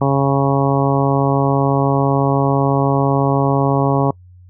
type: harmonic tone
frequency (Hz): 138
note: C#3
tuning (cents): -7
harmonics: 1 / 2 / 3 / 4 / 5 / 6 / 7 / 8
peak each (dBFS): -16 / -19 / -21 / -22 / -23 / -24 / -24 / -25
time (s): 0.01-4.11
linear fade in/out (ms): 5
effects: noise-tail reverb RT60 0.1 s tail -26 dB re dry + added 90 Hz sine -40 dBFS peak until 4.49 s